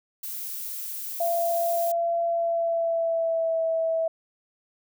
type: noise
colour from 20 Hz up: violet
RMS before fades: -34 dBFS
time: 0.23-1.92 s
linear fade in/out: 5 ms
type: tone with pitch glide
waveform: sine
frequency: 679 to 652.8 Hz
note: F5 to E5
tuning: -49 to -17 cents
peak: -22 dBFS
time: 1.2-4.08 s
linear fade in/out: 5 ms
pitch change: -68 cents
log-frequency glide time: 2.24-3.62 s
effects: none